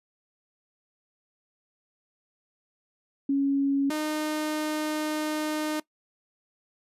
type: tone pair in turn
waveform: sine / sawtooth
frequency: 277.2 / 306.3 Hz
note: C#4 / D#4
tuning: 0 / -27 cents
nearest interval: major second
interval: 173 cents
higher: second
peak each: -21 / -23 dBFS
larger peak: first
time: 3.29-3.9 / 3.9-5.8 s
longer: second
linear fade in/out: 5 ms
effects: noise-tail reverb RT60 0.1 s tail -20 dB re dry + resampled to 32000 Hz